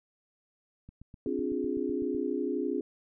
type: click train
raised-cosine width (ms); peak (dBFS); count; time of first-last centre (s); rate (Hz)
5; -35; 11; 0.89-2.148; 7.95
type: chord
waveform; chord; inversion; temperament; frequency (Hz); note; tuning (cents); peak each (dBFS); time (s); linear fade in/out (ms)
sine; D half-diminished seventh; third; equal with one note detuned; 261.6 / 293.7 / 353.5 / 415.3; C4 / D4 / F4 / Ab4; 0 / 0 / +21 / 0; -34; 1.26-2.81; 2
effects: none